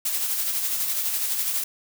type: noise with tremolo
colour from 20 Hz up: blue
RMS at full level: -24 dBFS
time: 0.05-1.64 s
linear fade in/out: 5 ms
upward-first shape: sine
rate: 12 Hz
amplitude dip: 40%
effects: none